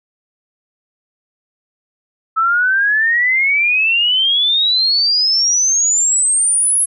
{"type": "exponential sweep", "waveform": "sine", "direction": "up", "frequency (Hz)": [1301, 10860], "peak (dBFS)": -11, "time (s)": [2.36, 6.86], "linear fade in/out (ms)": 20, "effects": []}